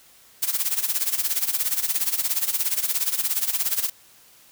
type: noise with tremolo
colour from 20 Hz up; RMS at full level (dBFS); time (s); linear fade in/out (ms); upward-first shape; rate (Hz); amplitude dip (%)
blue; -21; 0.42-3.9; 10; sine; 17; 80
effects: white hiss -53 dBFS RMS until 4.51 s